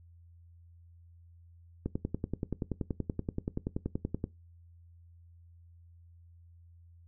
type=click train; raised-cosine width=3 ms; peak=-19 dBFS; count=26; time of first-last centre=1.86-4.241 s; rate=10.5 Hz; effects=noise-tail reverb RT60 0.2 s tail -20 dB re dry + added 85 Hz sine -54 dBFS peak until 7.07 s